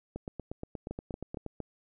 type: two click trains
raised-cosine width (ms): 2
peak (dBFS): -24 / -23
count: 12 / 4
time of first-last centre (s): 0.16-1.463 / 0.91-1.603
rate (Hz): 8.44 / 4.33
effects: none